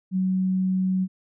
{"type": "tone", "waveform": "sine", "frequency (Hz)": 187, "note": "F#3", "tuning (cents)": 19, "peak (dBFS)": -20, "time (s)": [0.11, 1.08], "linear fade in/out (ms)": 50, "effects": []}